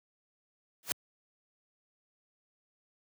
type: noise with exponential growth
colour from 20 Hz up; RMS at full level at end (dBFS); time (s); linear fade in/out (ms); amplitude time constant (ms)
white; -27; 0.83-0.92; 0; 19
effects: high-pass 100 Hz 12 dB/octave

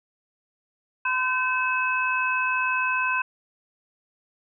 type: tone cluster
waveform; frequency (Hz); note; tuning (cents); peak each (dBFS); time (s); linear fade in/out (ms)
sine; 1017 / 1536 / 2581; C6 / G6 / E7; -50 / -36 / -37; -26; 1.05-3.22; 5
effects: none

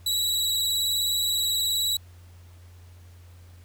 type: tone with vibrato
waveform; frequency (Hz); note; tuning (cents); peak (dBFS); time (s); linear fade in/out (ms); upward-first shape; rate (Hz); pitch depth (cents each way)
sawtooth; 3900; B7; -23; -20; 0.06-1.97; 5; triangle; 19; 35
effects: added 88 Hz sine -46 dBFS peak until 3.64 s + pink hiss -59 dBFS RMS until 3.64 s

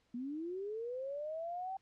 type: linear sweep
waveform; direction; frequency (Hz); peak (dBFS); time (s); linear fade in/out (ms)
sine; up; 233.1 to 779; -38; 0.14-1.77; 5
effects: pink hiss -75 dBFS RMS until 1.81 s + low-pass 6000 Hz 12 dB/octave

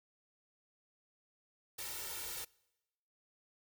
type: noise with comb filter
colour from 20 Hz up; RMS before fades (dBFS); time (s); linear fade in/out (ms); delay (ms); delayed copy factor
white; -43; 1.78-2.45; 10; 2.2; +0.85
effects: noise-tail reverb RT60 1.0 s tail -25 dB re dry

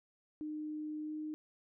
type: tone with pitch glide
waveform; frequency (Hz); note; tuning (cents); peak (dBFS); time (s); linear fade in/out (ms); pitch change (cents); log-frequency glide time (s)
sine; 305 to 307.1; D#4 to D#4; -34 to -23; -38; 0.41-1.34; 0; +11; 1.03-1.12
effects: none

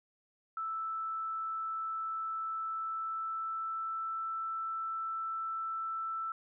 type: tone with pitch glide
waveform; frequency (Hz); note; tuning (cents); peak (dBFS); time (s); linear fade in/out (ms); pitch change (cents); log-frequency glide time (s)
sine; 1318.5 to 1326.1; E6 to E6; 0 to +10; -34; 0.57-6.32; 2; +10; 2.64-4.25
effects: none

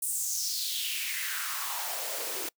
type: noise with high-pass filter sweep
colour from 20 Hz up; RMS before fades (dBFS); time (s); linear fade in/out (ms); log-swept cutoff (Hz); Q
white; -33; 0.02-2.49; 5; 9500 to 330; 3.8
effects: noise-tail reverb RT60 0.1 s tail -25 dB re dry

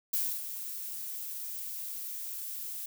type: noise with ADSR envelope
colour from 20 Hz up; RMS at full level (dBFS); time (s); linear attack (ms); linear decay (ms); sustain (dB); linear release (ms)
violet; -29; 0.13-2.86; 7; 270; -10; 4
effects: none

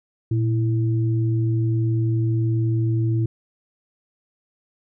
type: tone pair together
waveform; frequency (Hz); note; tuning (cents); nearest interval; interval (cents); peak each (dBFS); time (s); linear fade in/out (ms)
sine; 116.06 / 329.6; A#2 / E4; -7 / 0; octave + tritone; 1807; -18 / -27; 0.31-3.26; 5
effects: none

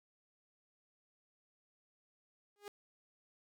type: tone with exponential growth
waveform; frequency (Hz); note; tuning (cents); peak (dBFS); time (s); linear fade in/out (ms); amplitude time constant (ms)
sawtooth; 410; G#4; -22; -38; 2.56-2.68; 1; 25
effects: none

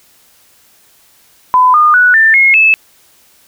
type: tone with pitch steps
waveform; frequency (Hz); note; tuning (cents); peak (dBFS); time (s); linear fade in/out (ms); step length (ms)
sine; 1007 / 1218.5 / 1474.3 / 1783.9 / 2159 / 2612; B5 / D#6 / F#6 / A6 / C#7 / E7; +33 / -37 / -7 / +23 / -46 / -17; -4; 1.54-2.74; 0; 200
effects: white hiss -48 dBFS RMS until 3.47 s

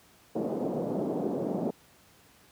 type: band-pass noise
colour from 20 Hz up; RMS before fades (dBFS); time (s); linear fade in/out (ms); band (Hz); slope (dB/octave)
pink; -31; 0.35-1.71; 10; 180 to 630; 24
effects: pink hiss -59 dBFS RMS until 2.51 s + high-pass 80 Hz 12 dB/octave

